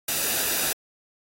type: noise with comb filter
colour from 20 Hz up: white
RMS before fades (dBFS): -25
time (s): 0.08-0.73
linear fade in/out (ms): 5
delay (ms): 0.93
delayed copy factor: -0.5
effects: AAC 48 kbps